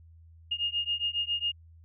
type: beating tone pair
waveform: sine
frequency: 2837 / 2844.3 Hz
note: F7 / F7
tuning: +27 / +31 cents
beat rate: 7.3 Hz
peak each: -31 dBFS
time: 0.51-1.52 s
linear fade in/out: 10 ms
effects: added 82 Hz sine -51 dBFS peak until 1.84 s